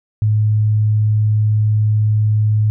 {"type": "tone", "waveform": "sine", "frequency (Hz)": 107, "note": "A2", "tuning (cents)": -48, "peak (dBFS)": -11, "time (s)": [0.22, 2.7], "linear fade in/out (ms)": 0, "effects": []}